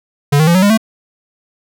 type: tone with pitch steps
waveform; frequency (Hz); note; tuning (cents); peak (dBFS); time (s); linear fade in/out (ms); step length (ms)
square; 143.6 / 156.6 / 170.77 / 186.23 / 203.1 / 221.5; D3 / D#3 / F3 / F#3 / G#3 / A3; -39 / +11 / -39 / +11 / -38 / +12; -8; 0.32-0.776; 10; 76
effects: none